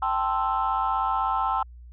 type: chord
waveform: sine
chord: A minor seventh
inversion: third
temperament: equal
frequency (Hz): 784 / 880 / 1046.5 / 1318.5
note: G5 / A5 / C6 / E6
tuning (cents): 0 / 0 / 0 / 0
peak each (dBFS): -27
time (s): 0.02-1.63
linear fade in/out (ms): 5
effects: tanh soft clip ceiling -15 dBFS + added 60 Hz sine -42 dBFS peak until 1.92 s